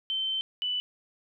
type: tone pair in turn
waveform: sine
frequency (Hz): 3092 / 2982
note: G7 / F#7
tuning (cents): -24 / +13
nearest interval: minor second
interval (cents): 63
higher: first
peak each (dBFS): -27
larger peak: neither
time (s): 0.1-0.41 / 0.62-0.8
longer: first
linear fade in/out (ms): 0
effects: none